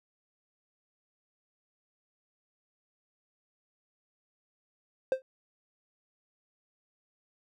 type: tone with exponential decay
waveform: triangle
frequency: 523.3 Hz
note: C5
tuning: in tune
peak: -18 dBFS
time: 5.12-5.22 s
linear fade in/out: 1 ms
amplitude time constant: 21 ms
effects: none